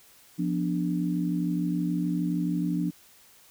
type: chord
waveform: sine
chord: B diminished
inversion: second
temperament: equal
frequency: 174.61 / 246.9 / 293.7 Hz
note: F3 / B3 / D4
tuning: 0 / 0 / 0 cents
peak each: -27 / -33 / -29 dBFS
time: 0.38-2.91 s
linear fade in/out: 20 ms
effects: white hiss -56 dBFS RMS until 3.5 s